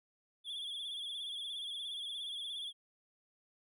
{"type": "tone with vibrato", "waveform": "triangle", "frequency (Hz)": 3385, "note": "G#7", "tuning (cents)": 32, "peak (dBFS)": -38, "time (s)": [0.44, 2.73], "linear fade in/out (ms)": 50, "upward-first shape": "sine", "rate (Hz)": 17, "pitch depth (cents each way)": 73, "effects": []}